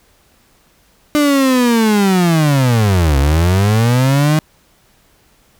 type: linear two-way sweep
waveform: 35% pulse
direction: down then up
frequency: 300 to 66.8 to 157.1 Hz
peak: -8 dBFS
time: 1.15-4.39 s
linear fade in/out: 0 ms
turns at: 3.18 s
effects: pink hiss -53 dBFS RMS until 5.59 s